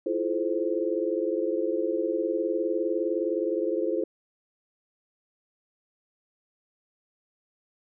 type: chord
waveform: sine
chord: F major seventh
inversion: third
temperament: equal with one note detuned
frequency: 329.6 / 349.2 / 428.7 / 523.3 Hz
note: E4 / F4 / A4 / C5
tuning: 0 / 0 / -45 / 0 cents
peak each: -30 dBFS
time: 0.06-4.04 s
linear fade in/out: 5 ms
effects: none